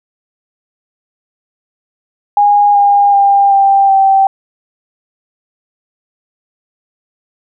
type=tone with pitch steps; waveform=sine; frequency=820 / 809.2 / 798.5 / 788 / 777.6 Hz; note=G#5 / G#5 / G5 / G5 / G5; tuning=-22 / -45 / +32 / +9 / -14 cents; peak=-5 dBFS; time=2.37-4.27 s; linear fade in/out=2 ms; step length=380 ms; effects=none